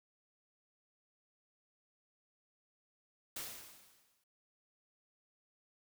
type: noise with exponential decay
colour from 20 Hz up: white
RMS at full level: -41 dBFS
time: 3.36-4.24 s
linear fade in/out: 5 ms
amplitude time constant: 190 ms
effects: none